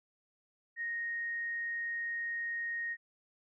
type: tone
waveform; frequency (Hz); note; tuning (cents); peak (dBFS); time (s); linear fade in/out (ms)
sine; 1864.7; A#6; 0; -34; 0.76-2.97; 50
effects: none